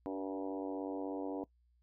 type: harmonic tone with a mistuned harmonic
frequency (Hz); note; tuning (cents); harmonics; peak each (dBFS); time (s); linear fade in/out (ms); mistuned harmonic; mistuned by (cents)
96.3; G2; -30; 3 / 4 / 5 / 6 / 7 / 8 / 9 / 10; -39 / -45 / -44 / -48 / -48 / -51 / -53 / -53; 0.06-1.44; 0; 4; -23
effects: noise-tail reverb RT60 0.1 s tail -21 dB re dry + added 60 Hz sine -68 dBFS peak until 1.82 s